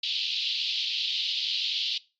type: band-pass noise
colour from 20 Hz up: pink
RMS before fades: -29 dBFS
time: 0.03-1.98 s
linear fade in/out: 5 ms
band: 2900 to 4500 Hz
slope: 48 dB/octave
effects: noise-tail reverb RT60 0.3 s tail -21 dB re dry + MP3 48 kbps